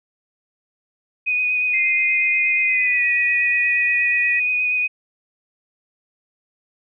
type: tone with vibrato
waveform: sine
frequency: 2488 Hz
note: D#7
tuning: 1 cent flat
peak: -17 dBFS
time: 1.26-4.88 s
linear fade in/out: 20 ms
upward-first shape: sine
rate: 8.4 Hz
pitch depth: 17 cents each way
type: tone with pitch glide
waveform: sine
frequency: 2093 to 1930.4 Hz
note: C7 to B6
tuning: 0 to -40 cents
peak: -20 dBFS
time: 1.73-4.4 s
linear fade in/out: 10 ms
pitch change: -140 cents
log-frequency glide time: 2.61-3.06 s
effects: none